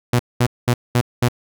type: tone bursts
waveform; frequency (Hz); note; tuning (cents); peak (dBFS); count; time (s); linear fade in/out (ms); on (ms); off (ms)
sawtooth; 121.8; B2; -24; -9; 5; 0.13-1.285; 5; 63; 210
effects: none